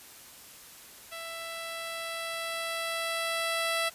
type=tone with level ramp; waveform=10% pulse; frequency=663 Hz; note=E5; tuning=10 cents sharp; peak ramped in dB=-30 to -18 dBFS; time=1.11-3.9 s; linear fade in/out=20 ms; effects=white hiss -50 dBFS RMS until 3.94 s + resampled to 32000 Hz